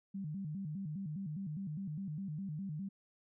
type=tone with vibrato; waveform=sine; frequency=172.3 Hz; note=F3; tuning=23 cents flat; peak=-38 dBFS; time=0.14-2.89 s; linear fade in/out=10 ms; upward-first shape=square; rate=4.9 Hz; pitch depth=220 cents each way; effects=none